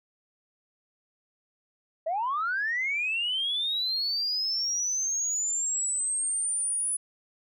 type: linear sweep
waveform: sine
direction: up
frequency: 614 to 9956 Hz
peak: -25 dBFS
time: 2.06-6.97 s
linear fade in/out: 10 ms
effects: tanh soft clip ceiling -21 dBFS